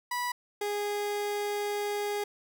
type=tone pair in turn; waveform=30% pulse; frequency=980 / 412 Hz; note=B5 / G#4; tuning=-14 / -14 cents; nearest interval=octave + minor third; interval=1500 cents; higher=first; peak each=-27 dBFS; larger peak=neither; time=0.11-0.32 / 0.61-2.24 s; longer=second; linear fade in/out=5 ms; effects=none